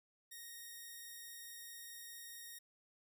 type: tone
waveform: 5% pulse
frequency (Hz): 1864.7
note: A#6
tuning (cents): 0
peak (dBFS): -39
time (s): 0.31-2.59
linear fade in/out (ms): 10
effects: none